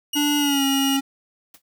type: tone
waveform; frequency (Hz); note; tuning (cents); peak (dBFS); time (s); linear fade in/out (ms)
sawtooth; 2876; F#7; -50; -20; 0.13-0.97; 5
type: tone with pitch glide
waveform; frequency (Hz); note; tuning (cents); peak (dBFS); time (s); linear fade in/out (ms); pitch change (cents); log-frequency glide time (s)
square; 293.1 to 273.5; D4 to C#4; -3 to -23; -20; 0.15-1.01; 20; -120; 0.38-0.64
type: noise with exponential decay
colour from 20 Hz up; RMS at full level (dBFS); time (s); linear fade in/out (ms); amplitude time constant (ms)
white; -40; 1.54-1.62; 5; 17
effects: none